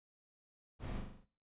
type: noise with echo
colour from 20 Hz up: brown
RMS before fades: -42 dBFS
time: 0.79-1.02 s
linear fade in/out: 50 ms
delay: 41 ms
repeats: 6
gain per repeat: -4 dB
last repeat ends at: 1.266 s
effects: noise-tail reverb RT60 0.4 s tail -17 dB re dry + resampled to 8000 Hz